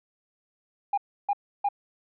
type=tone bursts; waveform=sine; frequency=810 Hz; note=G#5; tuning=43 cents flat; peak=-20 dBFS; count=3; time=0.93-1.688 s; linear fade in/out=5 ms; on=46 ms; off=310 ms; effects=tanh soft clip ceiling -19 dBFS